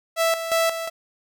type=tone with tremolo; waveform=sawtooth; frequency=659.3 Hz; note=E5; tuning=in tune; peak=-14 dBFS; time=0.16-0.9 s; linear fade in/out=50 ms; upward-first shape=square; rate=2.8 Hz; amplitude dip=65%; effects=none